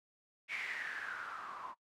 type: noise with low-pass filter sweep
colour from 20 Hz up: blue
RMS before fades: -43 dBFS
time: 0.48-1.75 s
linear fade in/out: 50 ms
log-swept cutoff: 2300 to 1000 Hz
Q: 7.5
effects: noise-tail reverb RT60 0.1 s tail -21 dB re dry